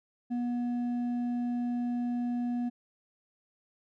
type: tone with hard clipping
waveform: sine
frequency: 242.1 Hz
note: B3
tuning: 34 cents flat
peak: -30 dBFS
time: 0.3-2.7 s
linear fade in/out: 20 ms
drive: 4 dB
effects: none